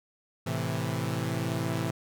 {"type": "chord", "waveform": "sawtooth", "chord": "A minor", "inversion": "none", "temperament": "equal", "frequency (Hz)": [110, 130.81, 164.81], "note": ["A2", "C3", "E3"], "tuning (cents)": [0, 0, 0], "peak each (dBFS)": -29, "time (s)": [0.46, 1.91], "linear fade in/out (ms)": 10, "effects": []}